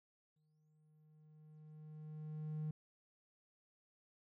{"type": "tone with exponential growth", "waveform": "triangle", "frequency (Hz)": 153.9, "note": "D#3", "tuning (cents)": -19, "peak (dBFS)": -35, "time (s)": [0.36, 2.71], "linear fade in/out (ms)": 5, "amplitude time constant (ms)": 510, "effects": ["tanh soft clip ceiling -33 dBFS"]}